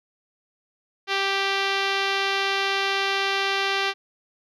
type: tone with low-pass filter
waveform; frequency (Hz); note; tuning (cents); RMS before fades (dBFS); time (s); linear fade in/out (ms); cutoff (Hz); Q
5% pulse; 392; G4; 0; -24; 1.07-3.94; 50; 4100; 0.81
effects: none